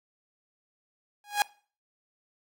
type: tone with exponential growth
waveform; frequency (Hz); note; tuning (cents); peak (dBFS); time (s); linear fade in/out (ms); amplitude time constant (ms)
sawtooth; 824; G#5; -14; -14; 1.24-1.42; 1; 38
effects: noise-tail reverb RT60 0.4 s tail -22 dB re dry + AAC 48 kbps